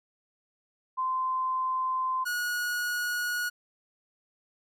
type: tone pair in turn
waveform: sine / 45% pulse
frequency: 1035 / 1452.9 Hz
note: C6 / F#6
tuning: -19 / -32 cents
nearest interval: tritone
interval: 587 cents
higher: second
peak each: -26 / -28 dBFS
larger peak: first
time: 0.97-2.25 / 2.25-3.5 s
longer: first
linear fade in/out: 20 ms
effects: none